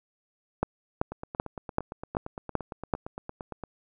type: two click trains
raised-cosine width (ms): 1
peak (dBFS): -10 / -22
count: 7 / 23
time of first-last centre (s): 0.63-2.938 / 1.12-3.637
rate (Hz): 2.6 / 8.74
effects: none